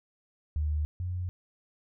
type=tone pair in turn; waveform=sine; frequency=75.6 / 89.84 Hz; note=D#2 / F2; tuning=-49 / +50 cents; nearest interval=minor third; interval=299 cents; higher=second; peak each=-26 / -30 dBFS; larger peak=first; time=0.56-0.85 / 1-1.29 s; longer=neither; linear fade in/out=0 ms; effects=none